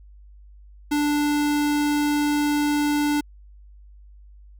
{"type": "tone", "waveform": "square", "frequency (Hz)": 293.9, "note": "D4", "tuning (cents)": 1, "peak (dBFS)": -20, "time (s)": [0.91, 3.21], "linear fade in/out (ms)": 10, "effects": ["added 50 Hz sine -44 dBFS peak until 4.59 s"]}